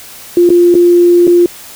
sine tone with dropouts, 349.2 Hz, F4, in tune, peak -3 dBFS, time 0.37-1.46 s, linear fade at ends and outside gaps 2 ms, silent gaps 0.492-0.502 / 0.743-0.751 / 1.27-1.276 s, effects white hiss -32 dBFS RMS until 1.75 s

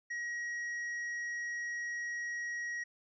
sine tone with tanh clipping, 1900 Hz, A#6, 33 cents sharp, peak -37 dBFS, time 0.1-2.84 s, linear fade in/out 10 ms, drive 6 dB, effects resampled to 16000 Hz

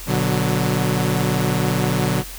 sawtooth chord, B minor, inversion none, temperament equal with one note detuned, 121.56 / 146.83 / 185 Hz, B2 / D3 / F#3, -27 / 0 / 0 cents, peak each -18 dBFS, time 0.06-2.24 s, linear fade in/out 50 ms, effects added 44 Hz sine -35 dBFS peak until 2.38 s + white hiss -36 dBFS RMS until 2.38 s

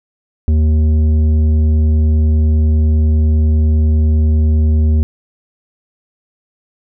triangle tone with tanh clipping, 77.5 Hz, D#2, 6 cents flat, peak -10 dBFS, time 0.48-5.03 s, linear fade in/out 0 ms, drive 13 dB, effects none

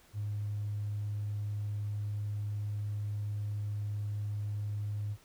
triangle tone with tanh clipping, 103.83 Hz, G#2, in tune, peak -32 dBFS, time 0.13-5.17 s, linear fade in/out 50 ms, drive 1 dB, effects pink hiss -62 dBFS RMS until 5.24 s

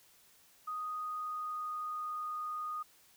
sine tone with pitch glide, 1244.5 to 1233.8 Hz, D#6 to D#6, 0 to -15 cents, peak -36 dBFS, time 0.67-2.83 s, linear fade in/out 10 ms, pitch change -15 cents, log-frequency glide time 0.8-2.21 s, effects white hiss -64 dBFS RMS until 3.16 s

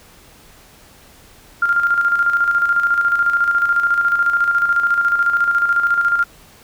sine tone with tremolo, 1396.9 Hz, F6, in tune, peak -11 dBFS, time 1.62-6.24 s, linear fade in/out 5 ms, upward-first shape square, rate 14 Hz, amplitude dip 50%, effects pink hiss -46 dBFS RMS until 6.63 s

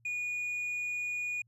sine tone with tanh clipping, 2451 Hz, D#7, 27 cents flat, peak -33 dBFS, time 0.05-1.42 s, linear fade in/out 5 ms, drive 3 dB, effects added 116 Hz sine -65 dBFS peak until 1.47 s

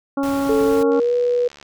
harmonic tone, 277.2 Hz, C#4, in tune, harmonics 1 / 2 / 3 / 4 / 5, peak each -19 / -25 / -29 / -31 / -33 dBFS, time 0.17-1 s, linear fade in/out 5 ms
pink noise, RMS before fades -34 dBFS, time 0.23-0.83 s, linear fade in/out 2 ms
sine tone with pitch glide, 438.9 to 487 Hz, A4 to B4, -4 to -24 cents, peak -15 dBFS, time 0.49-1.48 s, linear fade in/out 5 ms, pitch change +180 cents, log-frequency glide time 0.61-1.14 s
click train, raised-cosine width 0.2 ms, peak -24 dBFS, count 52, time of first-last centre 0.92-1.627 s, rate 72.1 Hz
effects none

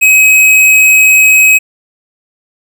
triangle tone with hard clipping, 2542 Hz, D#7, 36 cents sharp, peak -4 dBFS, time 0.01-1.59 s, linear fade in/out 20 ms, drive 18 dB, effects none

